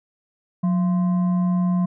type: tone with frequency modulation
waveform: sine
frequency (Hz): 180.7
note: F#3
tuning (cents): -41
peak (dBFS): -17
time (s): 0.63-1.86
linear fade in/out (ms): 10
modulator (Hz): 861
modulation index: 0.24
effects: none